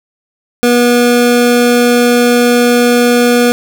square tone pair together, 241.9 / 483.8 Hz, B3 / B4, -36 / -36 cents, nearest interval octave, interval 1200 cents, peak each -10 dBFS, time 0.63-3.52 s, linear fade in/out 0 ms, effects none

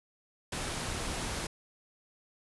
pink low-pass noise, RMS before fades -36 dBFS, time 0.52-1.47 s, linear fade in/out 5 ms, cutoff 11000 Hz, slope 96 dB/octave, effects none

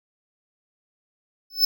square tone with exponential growth, 5260 Hz, E8, 5 cents flat, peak -12 dBFS, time 1.5-1.65 s, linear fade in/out 5 ms, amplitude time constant 32 ms, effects none

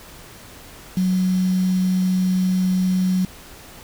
sine tone with quantisation, 185 Hz, F#3, in tune, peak -16 dBFS, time 0.97-3.25 s, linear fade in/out 2 ms, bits 6, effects pink hiss -42 dBFS RMS until 3.83 s

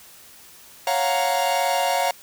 45% pulse chord, Gb major seventh, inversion second, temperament equal, 554.4 / 698.5 / 740 / 932.3 Hz, Db5 / F5 / Gb5 / Bb5, 0 / 0 / 0 / 0 cents, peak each -26 / -24 / -26 / -25 dBFS, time 0.87-2.11 s, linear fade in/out 2 ms, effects white hiss -47 dBFS RMS until 2.22 s

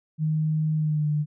sine tone with pitch glide, 155.56 to 150 Hz, D#3 to D3, 0 to +37 cents, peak -21 dBFS, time 0.18-1.26 s, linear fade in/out 50 ms, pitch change -63 cents, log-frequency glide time 0.75-1.07 s, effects none

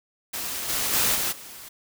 white noise with level steps, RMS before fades -31 / -26 / -22 / -26 / -42 dBFS, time 0.33-1.69 s, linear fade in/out 10 ms, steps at 0.68 / 0.92 / 1.14 / 1.31 s, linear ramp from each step 20 ms, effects none

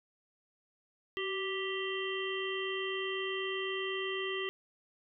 harmonic tone with a mistuned harmonic, 392 Hz, G4, in tune, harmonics 1 / 3 / 5 / 7 / 8, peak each -36 / -43 / -40 / -42 / -41 dBFS, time 1.17-4.49 s, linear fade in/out 0 ms, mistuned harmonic 1, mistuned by -46 cents, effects none

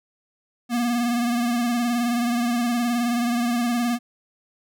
square tone with vibrato, 238.9 Hz, A#3, 43 cents sharp, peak -21 dBFS, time 0.69-3.99 s, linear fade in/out 50 ms, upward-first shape sine, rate 19 Hz, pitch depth 43 cents each way, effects none

